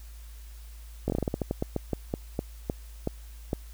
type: slowing click train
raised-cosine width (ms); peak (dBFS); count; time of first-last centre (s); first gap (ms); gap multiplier
2; -14; 18; 1.08-3.531; 19; 1.22
effects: added 55 Hz sine -42 dBFS peak until 3.73 s + white hiss -56 dBFS RMS until 3.73 s